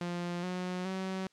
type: tone with pitch steps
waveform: sawtooth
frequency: 174.61 / 181.71 / 189.1 Hz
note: F3 / F#3 / F#3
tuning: 0 / -31 / +38 cents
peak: -30 dBFS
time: 0.01-1.27 s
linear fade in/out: 2 ms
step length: 420 ms
effects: white hiss -70 dBFS RMS until 1.32 s + low-pass 6000 Hz 12 dB/octave